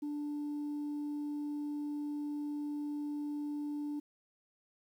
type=tone; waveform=sine; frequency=293.7 Hz; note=D4; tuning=in tune; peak=-33 dBFS; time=0.02-4 s; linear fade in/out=10 ms; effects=tanh soft clip ceiling -34 dBFS + 11-bit